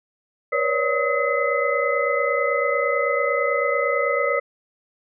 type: tone cluster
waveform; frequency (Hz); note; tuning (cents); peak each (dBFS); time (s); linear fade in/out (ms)
sine; 482.9 / 550 / 579 / 1272 / 2035; B4 / C#5 / D5 / D#6 / C7; -39 / -14 / -25 / +38 / -49; -25; 0.52-4.4; 10
effects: none